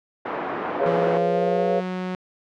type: band-pass noise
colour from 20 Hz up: pink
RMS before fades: -28 dBFS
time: 0.25-1.18 s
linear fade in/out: 10 ms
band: 410 to 1200 Hz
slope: 12 dB/octave
type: chord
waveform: sine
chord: C# dominant seventh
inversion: second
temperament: equal with one note detuned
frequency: 415.3 / 493.9 / 554.4 / 692 Hz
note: G#4 / B4 / C#5 / E#5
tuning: 0 / 0 / 0 / -16 cents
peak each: -25 dBFS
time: 0.79-1.81 s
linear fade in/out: 20 ms
type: tone with pitch glide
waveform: sawtooth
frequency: 171.3 to 183.59 Hz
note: F3 to F#3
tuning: -33 to -13 cents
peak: -22 dBFS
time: 0.86-2.15 s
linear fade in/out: 2 ms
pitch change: +120 cents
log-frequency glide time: 1.12-1.73 s
effects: low-pass 3000 Hz 12 dB/octave